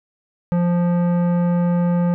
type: tone with tanh clipping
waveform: triangle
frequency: 174.61 Hz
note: F3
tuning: in tune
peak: -17 dBFS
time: 0.52-2.14 s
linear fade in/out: 0 ms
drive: 18 dB
effects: none